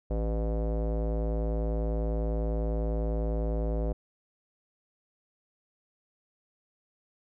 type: tone with low-pass filter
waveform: square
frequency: 55 Hz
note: A1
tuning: in tune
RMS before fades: -29 dBFS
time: 0.1-3.93 s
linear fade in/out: 10 ms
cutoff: 560 Hz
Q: 3.3
effects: none